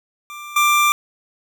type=tone with level steps; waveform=25% pulse; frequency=1183 Hz; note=D6; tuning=12 cents sharp; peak=-28 / -9 dBFS; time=0.3-0.92 s; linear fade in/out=0 ms; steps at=0.56 s; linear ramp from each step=5 ms; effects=none